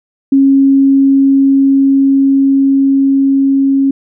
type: tone with level ramp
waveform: sine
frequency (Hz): 272.9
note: C#4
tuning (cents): -27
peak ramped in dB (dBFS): -4 to -7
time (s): 0.32-3.91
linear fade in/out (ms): 5
effects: none

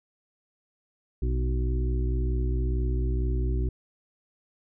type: harmonic tone with a mistuned harmonic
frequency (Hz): 62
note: B1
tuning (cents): +7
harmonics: 1 / 2 / 4 / 5 / 6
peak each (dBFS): -24 / -32 / -39 / -40 / -37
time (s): 1.22-3.69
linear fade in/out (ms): 5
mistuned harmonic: 1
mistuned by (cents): -71
effects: none

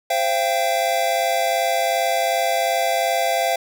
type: chord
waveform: square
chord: C suspended fourth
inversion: none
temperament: equal with one note detuned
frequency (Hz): 523.3 / 681.3 / 784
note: C5 / F5 / G5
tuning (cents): 0 / -43 / 0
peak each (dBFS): -26 / -21 / -24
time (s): 0.1-3.56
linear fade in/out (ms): 5
effects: none

